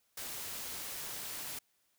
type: noise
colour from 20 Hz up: white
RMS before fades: -42 dBFS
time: 0.17-1.59 s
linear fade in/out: 5 ms
effects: white hiss -75 dBFS RMS until 1.98 s